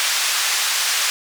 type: band-pass noise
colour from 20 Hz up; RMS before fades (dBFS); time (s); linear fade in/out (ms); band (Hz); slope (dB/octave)
white; -20; 0-1.1; 0; 1100 to 6700; 12
effects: none